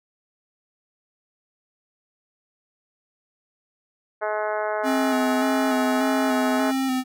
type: harmonic tone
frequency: 212.6 Hz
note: G#3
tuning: 41 cents sharp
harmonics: 2 / 3 / 4 / 5 / 6 / 7 / 8 / 9 / 10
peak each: -31 / -26 / -30 / -34 / -35 / -33 / -38 / -44 / -44 dBFS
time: 4.21-6.72 s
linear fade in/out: 20 ms
type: tone with vibrato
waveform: square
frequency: 261.6 Hz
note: C4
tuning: in tune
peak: -22 dBFS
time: 4.83-7.04 s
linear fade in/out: 50 ms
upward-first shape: square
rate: 1.7 Hz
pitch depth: 27 cents each way
effects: none